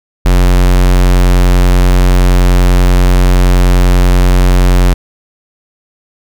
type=tone; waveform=square; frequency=45.21 Hz; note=F#1; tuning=39 cents flat; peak=-5 dBFS; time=0.25-4.94 s; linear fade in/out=10 ms; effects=none